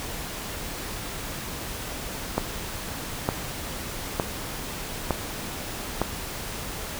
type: click train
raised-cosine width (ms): 1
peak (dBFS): -8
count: 5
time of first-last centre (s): 2.38-6.016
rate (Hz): 1.1
effects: pink hiss -34 dBFS RMS until 6.99 s